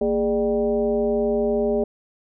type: tone with frequency modulation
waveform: sine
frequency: 412.6 Hz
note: G#4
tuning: 11 cents flat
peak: -18 dBFS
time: 0.01-1.84 s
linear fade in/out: 5 ms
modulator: 182 Hz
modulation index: 1.1
effects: none